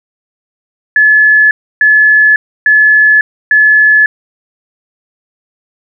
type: tone bursts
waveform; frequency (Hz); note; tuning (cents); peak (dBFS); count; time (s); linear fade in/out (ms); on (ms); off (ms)
sine; 1717; A6; -43; -3; 4; 0.96-4.06; 2; 550; 300
effects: none